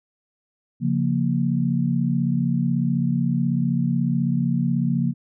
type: chord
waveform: sine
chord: Bb minor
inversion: first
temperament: equal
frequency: 138.59 / 174.61 / 233.1 Hz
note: Db3 / F3 / Bb3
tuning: 0 / 0 / 0 cents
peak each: -23 dBFS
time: 0.8-5.14 s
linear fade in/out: 50 ms
effects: none